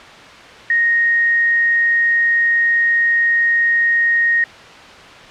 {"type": "tone", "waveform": "sine", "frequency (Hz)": 1864.7, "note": "A#6", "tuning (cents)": 0, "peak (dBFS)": -11, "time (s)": [0.7, 4.44], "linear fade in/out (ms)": 2, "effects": ["white hiss -37 dBFS RMS until 5.3 s", "low-pass 3000 Hz 12 dB/octave"]}